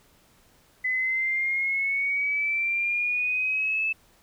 sine exponential sweep, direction up, 2012 to 2628 Hz, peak -23 dBFS, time 0.84-3.93 s, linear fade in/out 10 ms, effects pink hiss -60 dBFS RMS until 4.22 s

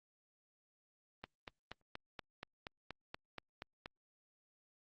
click train, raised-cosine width 0.3 ms, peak -28 dBFS, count 12, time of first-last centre 1.24-3.859 s, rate 4.2 Hz, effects Opus 24 kbps

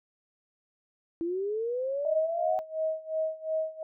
sine linear sweep, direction up, 327 to 750 Hz, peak -28 dBFS, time 1.21-2.59 s, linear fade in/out 0 ms
sine tone with tremolo, 634 Hz, D#5, 32 cents sharp, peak -25 dBFS, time 2.05-3.83 s, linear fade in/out 2 ms, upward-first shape sine, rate 2.8 Hz, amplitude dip 90%
effects none

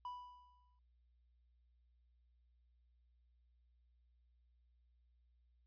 triangle tone with exponential decay, 987.8 Hz, B5, in tune, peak -40 dBFS, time 0.05-0.79 s, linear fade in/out 2 ms, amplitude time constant 160 ms, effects added 60 Hz sine -70 dBFS peak until 5.66 s + resampled to 11025 Hz

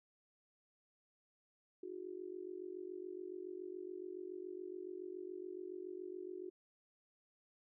sine tone with amplitude modulation, 365.5 Hz, F#4, 21 cents flat, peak -40 dBFS, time 1.83-6.5 s, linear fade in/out 5 ms, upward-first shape sine, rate 47.1 Hz, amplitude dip 90%, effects none

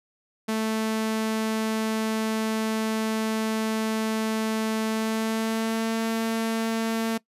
sawtooth tone with pitch glide, 220 to 225.3 Hz, A3 to A3, 0 to +41 cents, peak -20 dBFS, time 0.48-7.18 s, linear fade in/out 10 ms, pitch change +41 cents, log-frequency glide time 4.86-5.95 s, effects noise-tail reverb RT60 0.1 s tail -21 dB re dry + resampled to 32000 Hz

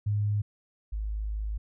sine tone pair in turn, 103.83 / 52.62 Hz, G#2 / G#1, 0 / +23 cents, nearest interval octave, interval 1177 cents, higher first, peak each -24 / -29 dBFS, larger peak first, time 0.06-0.42 / 0.92-1.58 s, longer second, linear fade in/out 10 ms, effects none

